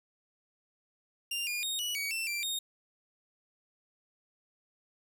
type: tone with pitch steps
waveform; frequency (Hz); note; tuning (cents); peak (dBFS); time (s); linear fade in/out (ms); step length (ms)
sawtooth; 2792 / 2424 / 3719 / 2936 / 2257 / 2680 / 2357 / 3706; F7 / D#7 / A#7 / F#7 / C#7 / E7 / D7 / A#7; -1 / -46 / -5 / -14 / +31 / +28 / +6 / -11; -29; 1.31-2.59; 5; 160
effects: none